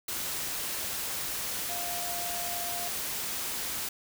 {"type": "tone in noise", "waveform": "sine", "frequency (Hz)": 699, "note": "F5", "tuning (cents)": 1, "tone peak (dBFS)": -38, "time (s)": [1.69, 2.88], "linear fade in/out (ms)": 5, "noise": "white", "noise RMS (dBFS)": -34, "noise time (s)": [0.08, 3.89], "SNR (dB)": -7, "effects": []}